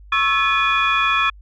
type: tone cluster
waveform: sine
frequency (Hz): 1103 / 1317 / 1718 / 2453 / 3387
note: C#6 / E6 / A6 / D#7 / G#7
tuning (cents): -9 / -2 / -42 / -25 / +33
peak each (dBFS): -20 / -20 / -23 / -19 / -25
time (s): 0.12-1.3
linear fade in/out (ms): 5
effects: tanh soft clip ceiling -6 dBFS + added 50 Hz sine -40 dBFS peak until 1.41 s